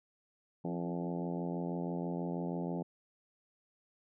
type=harmonic tone with a mistuned harmonic; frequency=86.2 Hz; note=F2; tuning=22 cents flat; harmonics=2 / 3 / 4 / 5 / 6 / 7 / 8 / 9 / 10; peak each=-37 / -41 / -43 / -45 / -47 / -48 / -49 / -50 / -51 dBFS; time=0.64-2.83 s; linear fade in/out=10 ms; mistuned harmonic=3; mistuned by=+39 cents; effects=none